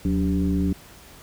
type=tone with frequency modulation; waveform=sine; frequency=183 Hz; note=F#3; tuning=19 cents flat; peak=-19 dBFS; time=0.05-0.73 s; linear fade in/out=2 ms; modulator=104 Hz; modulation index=1.2; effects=pink hiss -47 dBFS RMS until 1.22 s